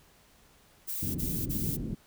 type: noise bursts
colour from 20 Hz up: violet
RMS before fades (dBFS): -35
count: 3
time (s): 0.87-1.772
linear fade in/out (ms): 20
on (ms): 280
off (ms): 31
type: low-pass noise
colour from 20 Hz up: white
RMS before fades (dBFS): -34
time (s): 1.02-1.95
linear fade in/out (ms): 10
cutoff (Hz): 270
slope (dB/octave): 24
effects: pink hiss -61 dBFS RMS until 2.06 s

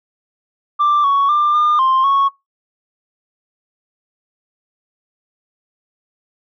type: tone with pitch steps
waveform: sine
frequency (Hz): 1179 / 1116 / 1190 / 1208 / 1051 / 1105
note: D6 / C#6 / D6 / D6 / C6 / C#6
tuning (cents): +6 / +11 / +22 / +48 / +7 / -6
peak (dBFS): -9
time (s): 0.79-2.29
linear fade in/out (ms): 20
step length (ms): 250
effects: noise-tail reverb RT60 0.2 s tail -22 dB re dry + tanh soft clip ceiling -9 dBFS

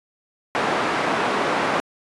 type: band-pass noise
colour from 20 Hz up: white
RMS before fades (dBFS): -22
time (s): 0.55-1.8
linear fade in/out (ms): 0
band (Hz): 210 to 1300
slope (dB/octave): 12
effects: resampled to 24000 Hz

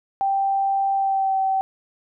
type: tone with pitch glide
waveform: sine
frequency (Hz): 784 to 769.2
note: G5 to G5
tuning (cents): 0 to -33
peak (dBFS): -18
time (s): 0.21-1.61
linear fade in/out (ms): 0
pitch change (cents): -33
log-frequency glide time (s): 0.94-1.38
effects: none

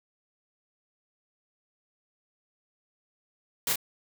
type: noise with echo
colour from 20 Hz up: white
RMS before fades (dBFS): -28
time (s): 3.67-3.73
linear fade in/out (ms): 2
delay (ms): 28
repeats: 1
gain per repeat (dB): -2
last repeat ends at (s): 3.758
effects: none

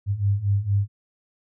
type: beating tone pair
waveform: sine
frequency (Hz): 98 / 102.3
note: G2 / G#2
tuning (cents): 0 / -26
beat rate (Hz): 4.3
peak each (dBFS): -24 / -21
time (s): 0.06-0.88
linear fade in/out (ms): 50
effects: none

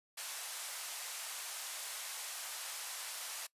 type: band-pass noise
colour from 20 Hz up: white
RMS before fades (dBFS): -44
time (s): 0.17-3.47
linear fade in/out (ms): 10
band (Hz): 620 to 12000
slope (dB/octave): 24
effects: noise-tail reverb RT60 0.1 s tail -21 dB re dry + resampled to 32000 Hz

